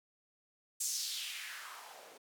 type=noise with band-pass filter sweep; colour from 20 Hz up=blue; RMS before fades=-42 dBFS; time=0.8-2.18 s; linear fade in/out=10 ms; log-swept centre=7600 to 430 Hz; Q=2.5; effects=none